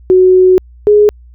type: tone pair in turn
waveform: sine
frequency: 370 / 417.1 Hz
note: F#4 / G#4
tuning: 0 / +7 cents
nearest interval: major second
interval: 207 cents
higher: second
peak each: -3 dBFS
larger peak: neither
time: 0.1-0.58 / 0.87-1.09 s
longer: first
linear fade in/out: 0 ms
effects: added 60 Hz sine -35 dBFS peak until 1.34 s